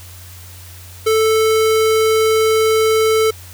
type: tone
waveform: square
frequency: 440 Hz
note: A4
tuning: in tune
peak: -12 dBFS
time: 1.06-3.31 s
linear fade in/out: 10 ms
effects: added 89 Hz sine -36 dBFS peak until 3.53 s + white hiss -40 dBFS RMS until 3.53 s